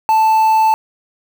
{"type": "tone with quantisation", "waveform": "triangle", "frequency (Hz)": 880, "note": "A5", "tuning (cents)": 0, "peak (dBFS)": -7, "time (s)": [0.09, 0.74], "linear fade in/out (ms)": 0, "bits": 5, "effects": []}